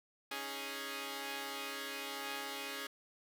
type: chord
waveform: 5% pulse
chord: C# suspended second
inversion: none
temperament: equal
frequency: 277.2 / 311.1 / 415.3 Hz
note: C#4 / D#4 / G#4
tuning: 0 / 0 / 0 cents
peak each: -33 / -38 / -32 dBFS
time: 0.31-2.87 s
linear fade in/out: 5 ms
effects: none